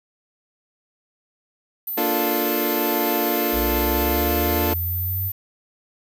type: tone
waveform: sine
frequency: 14080 Hz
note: A9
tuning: in tune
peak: -25 dBFS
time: 1.87-5.32 s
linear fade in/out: 5 ms
type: chord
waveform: 25% pulse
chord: Bb major seventh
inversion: none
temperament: equal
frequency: 233.1 / 293.7 / 349.2 / 440 Hz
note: Bb3 / D4 / F4 / A4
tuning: 0 / 0 / 0 / 0 cents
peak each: -24 / -22 / -21 / -24 dBFS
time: 1.97-4.74 s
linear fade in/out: 10 ms
type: linear sweep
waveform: sine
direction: up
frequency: 57.9 to 96.2 Hz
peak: -24 dBFS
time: 3.52-5.32 s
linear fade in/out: 50 ms
effects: 8-bit